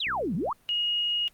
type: exponential two-way sweep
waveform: sine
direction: down then up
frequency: 4091 to 151.5 to 1304 Hz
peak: -26 dBFS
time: 0-0.53 s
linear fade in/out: 5 ms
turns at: 0.35 s
type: click train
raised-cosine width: 3 ms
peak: -34 dBFS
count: 28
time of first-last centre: 0.07-0.491 s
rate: 64.2 Hz
type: tone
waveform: sine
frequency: 2876 Hz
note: F#7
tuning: 50 cents flat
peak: -24 dBFS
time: 0.69-1.28 s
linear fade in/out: 0 ms
effects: pink hiss -62 dBFS RMS until 1.33 s + Opus 32 kbps